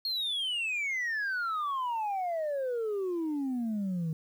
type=exponential sweep; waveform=sine; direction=down; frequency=4318 to 155.56 Hz; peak=-27 dBFS; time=0.05-4.13 s; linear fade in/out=2 ms; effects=tanh soft clip ceiling -28 dBFS + 10-bit